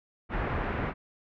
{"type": "low-pass noise", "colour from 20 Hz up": "pink", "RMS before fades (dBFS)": -31, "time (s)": [0.29, 0.94], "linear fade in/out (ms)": 50, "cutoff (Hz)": 2100, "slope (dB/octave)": 24, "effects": []}